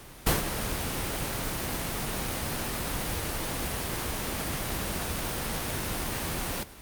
pink noise with ADSR envelope, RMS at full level -22 dBFS, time 0.26-6.64 s, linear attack 12 ms, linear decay 150 ms, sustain -9 dB, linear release 15 ms, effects pink hiss -47 dBFS RMS until 6.81 s + Opus 32 kbps

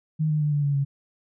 sine tone with pitch steps, 155.6 / 152.22 / 148.92 / 145.68 / 142.52 / 139.43 Hz, D#3 / D#3 / D3 / D3 / C#3 / C#3, 0 / -38 / +24 / -14 / +48 / +10 cents, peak -20 dBFS, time 0.19-0.85 s, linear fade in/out 20 ms, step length 110 ms, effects none

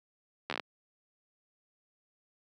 slowing click train, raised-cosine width 0.3 ms, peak -17 dBFS, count 7, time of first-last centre 0.5-0.597 s, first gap 12 ms, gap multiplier 1.12, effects high-pass 200 Hz 12 dB/octave

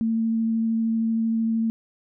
sine tone with vibrato, 225.5 Hz, A3, 43 cents sharp, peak -20 dBFS, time 0.01-1.7 s, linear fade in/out 0 ms, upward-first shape sine, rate 13 Hz, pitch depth 9 cents each way, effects none

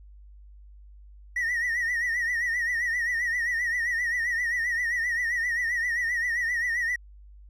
triangle tone with vibrato, 1900 Hz, A#6, 33 cents sharp, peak -22 dBFS, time 1.36-6.96 s, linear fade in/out 5 ms, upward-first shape triangle, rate 7.6 Hz, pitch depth 100 cents each way, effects tanh soft clip ceiling -18 dBFS + added 50 Hz sine -46 dBFS peak until 7.49 s

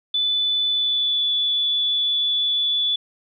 sine tone with pitch glide, 3491 to 3451 Hz, A7 to A7, -14 to -34 cents, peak -18 dBFS, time 0.14-2.96 s, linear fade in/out 5 ms, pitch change -20 cents, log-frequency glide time 0.69-1.25 s, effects none

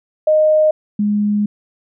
sine tone pair in turn, 618 / 207.5 Hz, D#5 / G#3, -12 / -1 cents, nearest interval octave + perfect fifth, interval 1889 cents, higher first, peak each -9 / -13 dBFS, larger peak first, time 0.27-0.71 / 0.99-1.46 s, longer second, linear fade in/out 5 ms, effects none

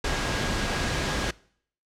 sine tone in noise, 1638 Hz, G#6, 24 cents flat, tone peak -37 dBFS, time 0.04-1.31 s, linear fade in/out 5 ms, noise pink, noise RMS -27 dBFS, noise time 0.04-1.31 s, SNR -13 dB, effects noise-tail reverb RT60 0.6 s tail -23 dB re dry + low-pass 6000 Hz 12 dB/octave

